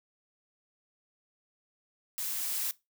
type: noise with level ramp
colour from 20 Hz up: blue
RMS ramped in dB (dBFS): -35 to -32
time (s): 2.18-2.71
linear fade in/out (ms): 0
effects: noise-tail reverb RT60 0.2 s tail -19 dB re dry